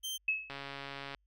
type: tone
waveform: sawtooth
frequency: 3136 Hz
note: G7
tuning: in tune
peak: -33 dBFS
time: 0.03-0.18 s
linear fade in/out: 20 ms
type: tone with exponential decay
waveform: sine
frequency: 2585 Hz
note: E7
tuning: 34 cents flat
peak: -25 dBFS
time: 0.28-0.6 s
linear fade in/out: 5 ms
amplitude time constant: 69 ms
type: click train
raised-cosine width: 0.3 ms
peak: -26 dBFS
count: 91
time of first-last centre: 0.5-1.147 s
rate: 139 Hz
effects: added 50 Hz sine -70 dBFS peak until 1.26 s